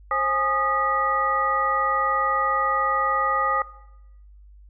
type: tone cluster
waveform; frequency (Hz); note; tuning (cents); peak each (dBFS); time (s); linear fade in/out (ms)
sine; 533 / 830 / 1233 / 1940; C5 / G#5 / D#6 / B6; +32 / -1 / -16 / -31; -29 / -28 / -22 / -30; 0.11-3.62; 2
effects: noise-tail reverb RT60 0.9 s tail -18 dB re dry + added 50 Hz sine -45 dBFS peak until 4.69 s